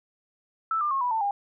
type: tone with pitch steps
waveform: sine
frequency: 1319 / 1195.6 / 1083.8 / 982.4 / 890.6 / 807.3 Hz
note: E6 / D6 / C#6 / B5 / A5 / G#5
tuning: +1 / +31 / -39 / -9 / +21 / -49 cents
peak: -23 dBFS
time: 0.71-1.31 s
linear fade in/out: 2 ms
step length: 100 ms
effects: none